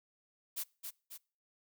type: noise with echo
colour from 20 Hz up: blue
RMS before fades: -38 dBFS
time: 0.56-0.64 s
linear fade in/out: 20 ms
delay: 270 ms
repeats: 2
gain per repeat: -5 dB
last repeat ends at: 1.18 s
effects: noise-tail reverb RT60 0.4 s tail -25 dB re dry